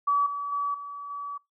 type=tone with level steps; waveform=sine; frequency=1144 Hz; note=D6; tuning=46 cents flat; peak=-20 / -29 / -25 / -35 / -32 dBFS; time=0.07-1.38 s; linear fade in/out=10 ms; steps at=0.26 / 0.52 / 0.74 / 1.1 s; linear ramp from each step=5 ms; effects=noise-tail reverb RT60 0.2 s tail -25 dB re dry